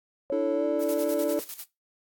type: tone with pitch glide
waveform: sine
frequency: 554.4 to 582.6 Hz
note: C#5 to D5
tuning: 0 to -14 cents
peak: -26 dBFS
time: 0.3-1.39 s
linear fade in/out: 0 ms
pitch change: +86 cents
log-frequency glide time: 0.53-0.65 s
type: chord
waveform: triangle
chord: D suspended second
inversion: none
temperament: equal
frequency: 293.7 / 329.6 / 440 Hz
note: D4 / E4 / A4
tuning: 0 / 0 / 0 cents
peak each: -28 dBFS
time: 0.32-1.4 s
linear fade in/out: 5 ms
type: noise with tremolo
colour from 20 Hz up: blue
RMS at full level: -37 dBFS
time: 0.79-1.66 s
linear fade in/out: 50 ms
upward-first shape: square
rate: 10 Hz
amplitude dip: 70%
effects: noise-tail reverb RT60 0.2 s tail -18 dB re dry + AAC 64 kbps